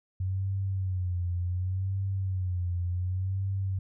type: tone with vibrato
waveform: sine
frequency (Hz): 92.5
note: F#2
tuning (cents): 0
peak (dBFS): -27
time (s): 0.2-3.79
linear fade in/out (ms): 5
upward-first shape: sine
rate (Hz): 0.68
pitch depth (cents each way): 85
effects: none